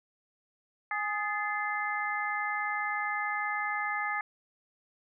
harmonic tone with a mistuned harmonic, 415.3 Hz, G#4, in tune, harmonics 2 / 3 / 4 / 5, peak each -35 / -35 / -35 / -35 dBFS, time 0.91-4.21 s, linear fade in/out 2 ms, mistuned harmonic 4, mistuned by +67 cents, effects none

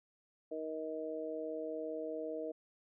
harmonic tone, 157.5 Hz, D#3, 21 cents sharp, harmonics 2 / 3 / 4, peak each -44 / -41 / -42 dBFS, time 0.51-2.52 s, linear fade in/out 10 ms, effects none

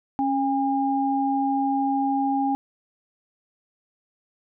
sine tone pair together, 274.4 / 810 Hz, C#4 / G#5, -17 / -43 cents, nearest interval octave + perfect fifth, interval 1874 cents, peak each -23 dBFS, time 0.19-2.55 s, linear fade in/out 0 ms, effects none

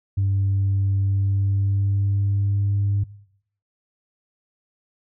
sine tone with pitch glide, 98 to 100.52 Hz, G2 to G2, 0 to +44 cents, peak -16 dBFS, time 0.17-3.04 s, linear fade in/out 10 ms, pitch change +44 cents, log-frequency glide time 1.01-2.76 s, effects noise-tail reverb RT60 0.7 s tail -21 dB re dry + tanh soft clip ceiling -15 dBFS

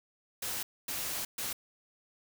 white noise bursts at uneven times, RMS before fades -36 dBFS, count 3, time 0.42-0.63 / 0.88-1.25 / 1.38-1.53 s, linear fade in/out 5 ms, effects none

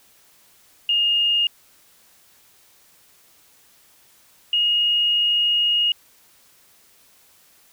sine tone pair in turn, 2839 / 2867 Hz, F7 / F7, +28 / +45 cents, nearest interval unison, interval 17 cents, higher second, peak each -16 dBFS, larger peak neither, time 0.89-1.47 / 4.53-5.92 s, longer second, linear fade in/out 2 ms, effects white hiss -55 dBFS RMS until 7.72 s

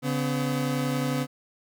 30% pulse tone pair together, 141.99 / 253 Hz, C#3 / B3, +42 / +42 cents, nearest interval minor seventh, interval 1000 cents, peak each -25 dBFS, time 0.02-1.27 s, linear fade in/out 50 ms, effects none

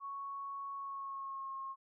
sine tone with pitch glide, 1108.7 to 1078.4 Hz, C#6 to C#6, 0 to -48 cents, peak -40 dBFS, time 0-1.76 s, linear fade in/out 50 ms, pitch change -48 cents, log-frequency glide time 0.74-1.53 s, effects none

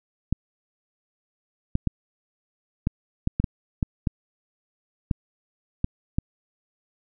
clicks, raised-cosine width 5 ms, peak -9 dBFS, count 12, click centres 0.326 / 1.754 / 1.873 / 2.871 / 3.274 / 3.4 / 3.442 / 3.828 / 4.072 / 5.112 / 5.844 / 6.185 s, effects none

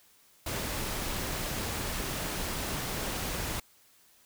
pink noise, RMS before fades -34 dBFS, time 0.46-3.6 s, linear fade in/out 5 ms, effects white hiss -62 dBFS RMS until 4.25 s

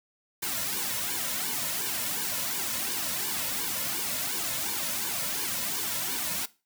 white noise with flanger, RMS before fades -31 dBFS, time 0.42-6.46 s, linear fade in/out 10 ms, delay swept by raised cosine 1.5 to 2.6 ms, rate 2.8 Hz, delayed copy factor -0.9, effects noise-tail reverb RT60 0.3 s tail -19 dB re dry

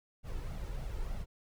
brown noise with flanger, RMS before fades -38 dBFS, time 0.23-1.26 s, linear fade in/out 50 ms, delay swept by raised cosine 1.4 to 2.3 ms, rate 3.3 Hz, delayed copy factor +0.55, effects none

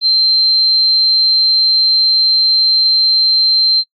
sine tone, 4131 Hz, C8, 23 cents flat, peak -8 dBFS, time 0.01-3.84 s, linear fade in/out 50 ms, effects noise-tail reverb RT60 0.1 s tail -23 dB re dry + AAC 48 kbps

